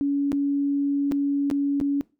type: tone with dropouts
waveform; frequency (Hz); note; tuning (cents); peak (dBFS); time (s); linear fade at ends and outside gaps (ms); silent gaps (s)
sine; 282.2; C#4; +31; -20; 0.01-2.01; 0; 0.319-0.329 / 1.114-1.12 / 1.501-1.512 / 1.801-1.812
effects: noise-tail reverb RT60 0.3 s tail -21 dB re dry